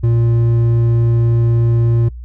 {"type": "tone with hard clipping", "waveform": "sine", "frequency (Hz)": 116.54, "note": "A#2", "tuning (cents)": 0, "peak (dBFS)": -12, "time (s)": [0.03, 2.09], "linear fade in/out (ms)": 10, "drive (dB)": 6, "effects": ["noise-tail reverb RT60 0.1 s tail -21 dB re dry", "added 60 Hz sine -27 dBFS peak until 2.24 s"]}